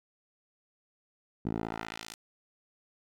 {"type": "tone with band-pass filter sweep", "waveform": "10% pulse", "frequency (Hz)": 55.3, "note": "A1", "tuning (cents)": 9, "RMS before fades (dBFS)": -37, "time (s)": [1.45, 2.15], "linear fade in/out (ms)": 10, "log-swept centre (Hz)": [220, 7700], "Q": 0.79, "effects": []}